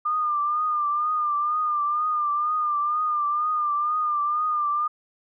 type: tone with vibrato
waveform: sine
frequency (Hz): 1205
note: D6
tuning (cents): +44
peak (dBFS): -21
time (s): 0.05-4.88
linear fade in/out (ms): 10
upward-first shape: triangle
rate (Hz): 2.1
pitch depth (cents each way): 59
effects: none